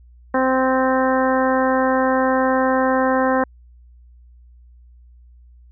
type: harmonic tone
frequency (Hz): 260.6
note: C4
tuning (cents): -7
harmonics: 1 / 2 / 3 / 4 / 5 / 6 / 7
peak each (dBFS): -20 / -19 / -23 / -23 / -29 / -27 / -29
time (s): 0.34-3.44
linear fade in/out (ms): 5
effects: added 60 Hz sine -44 dBFS peak until 5.71 s